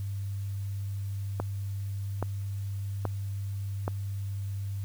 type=click train; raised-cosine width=1 ms; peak=-16 dBFS; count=4; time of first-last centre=1.4-3.879 s; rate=1.21 Hz; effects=added 99 Hz sine -31 dBFS peak until 4.84 s + white hiss -56 dBFS RMS until 4.84 s